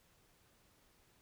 silence, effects pink hiss -70 dBFS RMS until 1.21 s

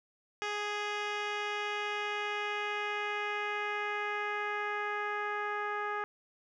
10% pulse tone with low-pass filter sweep, 415.3 Hz, G#4, in tune, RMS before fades -35 dBFS, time 0.42-6.04 s, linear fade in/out 0 ms, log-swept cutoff 4300 to 1500 Hz, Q 1.5, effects none

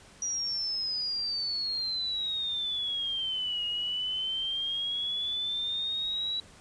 sine exponential two-way sweep, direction down then up, 5800 to 2869 to 3923 Hz, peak -29 dBFS, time 0.22-6.4 s, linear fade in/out 2 ms, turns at 3.65 s, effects pink hiss -54 dBFS RMS until 6.6 s + resampled to 22050 Hz

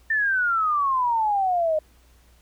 sine exponential sweep, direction down, 1802 to 610 Hz, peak -19 dBFS, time 0.1-1.79 s, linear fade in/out 5 ms, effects added 60 Hz sine -54 dBFS peak until 2.41 s + pink hiss -60 dBFS RMS until 2.41 s

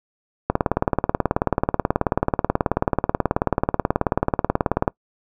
click train, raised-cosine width 1 ms, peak -3 dBFS, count 82, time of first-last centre 0.5-4.878 s, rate 18.5 Hz, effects noise-tail reverb RT60 0.1 s tail -24 dB re dry

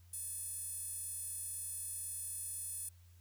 sawtooth tone with high-pass filter, 862 Hz, A5, 36 cents flat, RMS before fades -43 dBFS, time 0.13-2.89 s, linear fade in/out 5 ms, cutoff 10000 Hz, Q 5, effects added 87 Hz sine -58 dBFS peak until 3.2 s + white hiss -71 dBFS RMS until 3.2 s

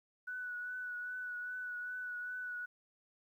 sine tone with vibrato, 1480 Hz, F#6, in tune, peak -39 dBFS, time 0.27-2.66 s, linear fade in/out 10 ms, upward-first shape triangle, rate 2.5 Hz, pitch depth 26 cents each way, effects 12-bit

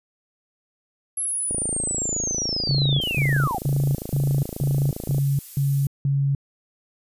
sine linear sweep, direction down, 11175 to 698.5 Hz, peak -23 dBFS, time 1.17-3.58 s, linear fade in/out 5 ms
click train, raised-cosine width 2 ms, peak -17 dBFS, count 102, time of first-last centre 1.51-5.183 s, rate 27.5 Hz
sine tone bursts, 139.1 Hz, C#3, 6 cents sharp, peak -18 dBFS, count 8, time 2.69-6.35 s, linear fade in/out 2 ms, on 300 ms, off 180 ms
violet noise, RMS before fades -37 dBFS, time 3.01-5.87 s, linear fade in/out 5 ms
effects resampled to 32000 Hz

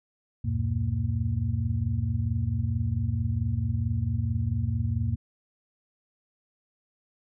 sine tone cluster, 75.3 / 93.4 / 117.9 / 230.4 Hz, D2 / F#2 / A#2 / A#3, +44 / +17 / +20 / -20 cents, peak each -33 / -28 / -28 / -35 dBFS, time 0.44-5.16 s, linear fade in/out 10 ms, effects none

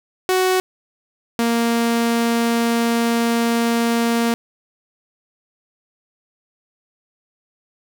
sawtooth tone pair in turn, 371.6 / 232.9 Hz, F#4 / A#3, +7 / -1 cents, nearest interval minor sixth, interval 808 cents, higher first, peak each -11 / -12 dBFS, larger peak first, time 0.29-0.6 / 1.39-4.34 s, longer second, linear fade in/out 0 ms, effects none

